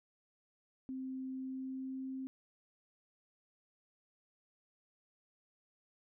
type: tone with pitch glide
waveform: sine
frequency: 261.6 to 263.7 Hz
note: C4 to C4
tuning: 0 to +14 cents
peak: -39 dBFS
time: 0.89-2.27 s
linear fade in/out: 0 ms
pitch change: +14 cents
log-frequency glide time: 1.32-2.06 s
effects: none